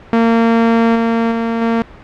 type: tone with level steps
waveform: sawtooth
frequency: 229.3 Hz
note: A#3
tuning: 28 cents flat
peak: -5 / -8 / -11 / -8 dBFS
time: 0.13-1.82 s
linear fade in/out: 0 ms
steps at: 0.95 / 1.31 / 1.61 s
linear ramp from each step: 10 ms
effects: pink hiss -38 dBFS RMS until 2.03 s + low-pass 2000 Hz 12 dB/octave